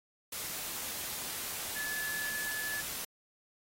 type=tone in noise; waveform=sine; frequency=1723 Hz; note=A6; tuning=37 cents flat; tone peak=-37 dBFS; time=1.76-2.81 s; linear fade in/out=5 ms; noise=white; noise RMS=-39 dBFS; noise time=0.32-3.05 s; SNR=-1 dB; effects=AAC 48 kbps